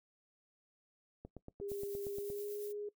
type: click train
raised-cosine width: 2 ms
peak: -34 dBFS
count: 10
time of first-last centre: 1.25-2.301 s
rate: 8.56 Hz
type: tone with pitch glide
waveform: sine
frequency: 402.7 to 414 Hz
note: G4 to G#4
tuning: +47 to -5 cents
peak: -39 dBFS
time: 1.61-2.89 s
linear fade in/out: 5 ms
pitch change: +48 cents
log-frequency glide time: 2.13-2.53 s
type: noise with tremolo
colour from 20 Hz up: violet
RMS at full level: -50 dBFS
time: 1.68-2.73 s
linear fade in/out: 20 ms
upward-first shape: triangle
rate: 8.6 Hz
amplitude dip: 45%
effects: noise-tail reverb RT60 0.1 s tail -20 dB re dry